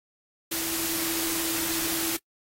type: tone in noise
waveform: sine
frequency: 329.6 Hz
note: E4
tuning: in tune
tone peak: -34 dBFS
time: 0.51-2.17 s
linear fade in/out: 10 ms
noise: white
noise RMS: -29 dBFS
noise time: 0.51-2.17 s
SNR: -8 dB
effects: noise-tail reverb RT60 0.1 s tail -24 dB re dry + AAC 48 kbps